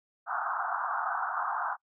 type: band-pass noise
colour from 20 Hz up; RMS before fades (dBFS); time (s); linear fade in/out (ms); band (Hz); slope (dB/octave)
white; -32; 0.26-1.77; 50; 700 to 1500; 96
effects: noise-tail reverb RT60 0.1 s tail -26 dB re dry